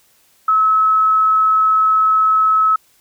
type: tone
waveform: sine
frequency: 1292 Hz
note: E6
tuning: 35 cents flat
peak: -10 dBFS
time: 0.48-2.76 s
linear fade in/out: 5 ms
effects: white hiss -55 dBFS RMS until 3 s